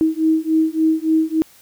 sine beating tone pair, 316.6 / 320.1 Hz, D#4 / D#4, +30 / +49 cents, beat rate 3.5 Hz, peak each -17 / -17 dBFS, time 0.01-1.42 s, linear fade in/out 0 ms, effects white hiss -49 dBFS RMS until 1.61 s

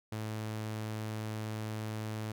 sawtooth tone, 108.6 Hz, A2, 22 cents flat, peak -32 dBFS, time 0.12-2.32 s, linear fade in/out 5 ms, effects none

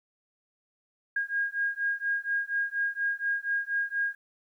sine beating tone pair, 1626 / 1630.2 Hz, G#6 / G#6, -37 / -33 cents, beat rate 4.2 Hz, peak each -30 / -30 dBFS, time 1.16-4.15 s, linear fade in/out 5 ms, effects 11-bit

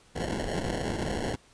violet noise with sample-and-hold, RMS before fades -31 dBFS, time 0.15-1.36 s, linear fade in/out 10 ms, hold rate 1225 Hz, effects pink hiss -59 dBFS RMS until 1.53 s + resampled to 22050 Hz

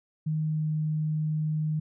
sine tone with pitch glide, 155.56 to 154.49 Hz, D#3 to D#3, 0 to -12 cents, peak -25 dBFS, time 0.26-1.8 s, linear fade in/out 10 ms, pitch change -12 cents, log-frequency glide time 0.44-0.67 s, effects none

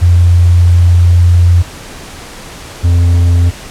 sine / triangle tone pair in turn, 87.31 / 86.66 Hz, F2 / F2, 0 / -13 cents, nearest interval unison, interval 13 cents, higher first, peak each -3 dBFS, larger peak neither, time 0.01-1.63 / 2.83-3.51 s, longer first, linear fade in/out 20 ms, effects pink hiss -29 dBFS RMS until 3.7 s + low-pass 10000 Hz 12 dB/octave

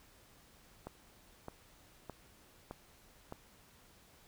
click train, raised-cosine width 1 ms, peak -29 dBFS, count 5, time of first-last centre 0.87-3.324 s, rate 1.63 Hz, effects pink hiss -63 dBFS RMS until 4.27 s

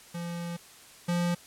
square tone pair in turn, 171.6 / 174.1 Hz, F3 / F3, -30 / -5 cents, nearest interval unison, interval 25 cents, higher second, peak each -34 / -26 dBFS, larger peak second, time 0.14-0.57 / 1.08-1.35 s, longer first, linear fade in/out 10 ms, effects white hiss -52 dBFS RMS until 1.46 s + low-pass 11000 Hz 12 dB/octave

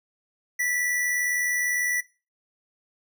square tone with amplitude modulation, 1963 Hz, B6, 11 cents flat, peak -22 dBFS, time 0.59-2.01 s, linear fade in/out 10 ms, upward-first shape sine, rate 79.9 Hz, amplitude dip 40%, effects noise-tail reverb RT60 0.3 s tail -17 dB re dry

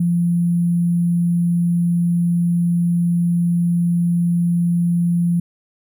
sine tone with sample-and-hold, 172.6 Hz, F3, 20 cents flat, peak -14 dBFS, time 0-5.4 s, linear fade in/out 5 ms, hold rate 11025 Hz, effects none

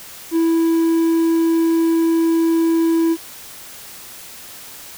triangle tone, 329.6 Hz, E4, in tune, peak -11 dBFS, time 0.31-3.17 s, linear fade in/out 50 ms, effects white hiss -37 dBFS RMS until 4.97 s

